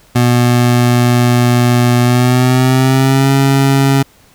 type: tone with pitch glide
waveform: 25% pulse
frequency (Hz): 121.8 to 136.72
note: B2 to C#3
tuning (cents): -24 to -24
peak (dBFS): -4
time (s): 0.15-4.03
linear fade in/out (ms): 10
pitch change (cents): +200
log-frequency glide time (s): 2.01-3.31
effects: pink hiss -47 dBFS RMS until 4.34 s